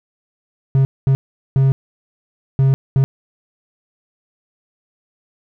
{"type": "tone bursts at uneven times", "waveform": "triangle", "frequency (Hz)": 134.7, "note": "C#3", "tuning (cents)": -49, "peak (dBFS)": -8, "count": 5, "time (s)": [[0.75, 0.85], [1.07, 1.15], [1.56, 1.72], [2.59, 2.74], [2.96, 3.04]], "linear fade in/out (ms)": 0, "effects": []}